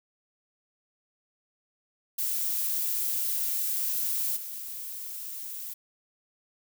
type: noise with level steps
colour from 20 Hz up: violet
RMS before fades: -29 / -38 dBFS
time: 2.18-5.74 s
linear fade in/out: 10 ms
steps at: 4.36 s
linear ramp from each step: 10 ms
effects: none